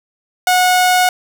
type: tone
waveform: sawtooth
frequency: 730 Hz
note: F#5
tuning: 24 cents flat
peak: -6 dBFS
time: 0.47-1.09 s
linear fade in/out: 2 ms
effects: none